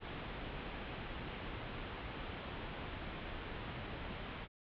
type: low-pass noise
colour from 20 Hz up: pink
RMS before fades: -45 dBFS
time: 0-4.48 s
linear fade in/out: 50 ms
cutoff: 3500 Hz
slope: 48 dB/octave
effects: none